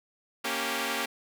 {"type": "chord", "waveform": "5% pulse", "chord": "G diminished", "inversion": "first", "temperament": "equal", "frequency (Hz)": [233.1, 277.2, 392], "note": ["Bb3", "Db4", "G4"], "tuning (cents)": [0, 0, 0], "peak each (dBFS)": -22, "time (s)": [0.44, 1.06], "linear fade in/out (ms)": 10, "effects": []}